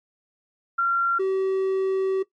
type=tone pair in turn; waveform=sine / triangle; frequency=1375 / 382.5 Hz; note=F6 / G4; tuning=-27 / -42 cents; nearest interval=octave + minor seventh; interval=2215 cents; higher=first; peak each=-18 dBFS; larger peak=neither; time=0.78-1.19 / 1.19-2.23 s; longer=second; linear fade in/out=10 ms; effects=noise-tail reverb RT60 0.1 s tail -17 dB re dry + MP3 48 kbps